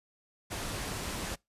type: low-pass noise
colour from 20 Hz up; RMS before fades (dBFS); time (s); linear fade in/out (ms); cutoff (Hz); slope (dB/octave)
pink; -37; 0.5-1.36; 20; 12000; 24
effects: noise-tail reverb RT60 0.2 s tail -25 dB re dry + resampled to 32000 Hz